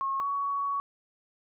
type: tone pair in turn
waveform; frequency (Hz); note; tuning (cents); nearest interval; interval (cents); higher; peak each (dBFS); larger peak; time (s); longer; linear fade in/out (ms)
sine; 1086 / 1121.7; C#6 / C#6; -36 / +20; minor second; 56; second; -27; neither; 0.01-0.2 / 0.2-0.8; second; 0
effects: none